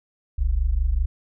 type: tone pair together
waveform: sine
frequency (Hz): 40.05 / 65.3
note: E1 / C2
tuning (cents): -49 / -3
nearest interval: minor sixth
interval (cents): 846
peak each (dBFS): -21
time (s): 0.38-1.06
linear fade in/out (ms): 10
effects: none